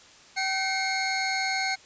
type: tone pair together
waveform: 25% pulse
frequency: 767.4 / 2153 Hz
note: G5 / C7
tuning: -37 / +49 cents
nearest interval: octave + tritone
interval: 1786 cents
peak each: -25 / -24 dBFS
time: 0.36-1.76 s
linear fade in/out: 20 ms
effects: white hiss -52 dBFS RMS until 1.85 s + resampled to 16000 Hz